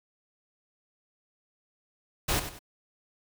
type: noise with echo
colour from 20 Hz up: pink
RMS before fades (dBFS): -27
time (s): 2.28-2.4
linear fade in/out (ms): 10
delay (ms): 96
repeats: 2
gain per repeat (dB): -10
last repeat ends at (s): 2.592
effects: none